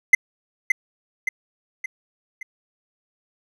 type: tone with echo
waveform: triangle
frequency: 2053 Hz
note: C7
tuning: 33 cents flat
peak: -5 dBFS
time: 0.13-0.15 s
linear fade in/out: 5 ms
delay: 570 ms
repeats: 4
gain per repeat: -6 dB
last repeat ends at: 2.43 s
effects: none